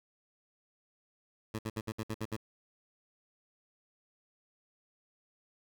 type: tone bursts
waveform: 15% pulse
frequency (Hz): 110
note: A2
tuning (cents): 0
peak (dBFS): -28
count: 8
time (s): 1.54-2.365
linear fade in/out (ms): 5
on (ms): 48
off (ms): 63
effects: none